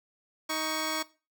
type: tone pair together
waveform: 10% pulse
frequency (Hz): 313.2 / 1115.3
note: D#4 / C#6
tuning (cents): +11 / +10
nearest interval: octave + minor seventh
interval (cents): 2199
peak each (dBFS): -24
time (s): 0.49-1.03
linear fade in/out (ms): 10
effects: noise-tail reverb RT60 0.3 s tail -18 dB re dry